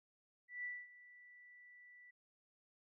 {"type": "tone with ADSR envelope", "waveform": "sine", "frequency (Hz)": 1967, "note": "B6", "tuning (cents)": -7, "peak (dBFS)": -40, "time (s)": [0.48, 2.11], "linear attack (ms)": 160, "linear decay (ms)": 230, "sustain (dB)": -18, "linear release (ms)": 9, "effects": []}